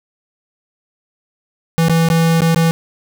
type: tone with dropouts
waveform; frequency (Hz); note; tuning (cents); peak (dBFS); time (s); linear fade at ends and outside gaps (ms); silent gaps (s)
square; 164.81; E3; 0; -11; 1.78-2.71; 0; 1.884-1.896 / 2.087-2.101 / 2.406-2.419 / 2.546-2.56
effects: none